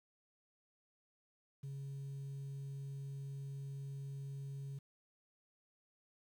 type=tone; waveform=sine; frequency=138 Hz; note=C#3; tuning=7 cents flat; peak=-40 dBFS; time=1.63-4.79 s; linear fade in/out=10 ms; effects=tanh soft clip ceiling -41 dBFS + 11-bit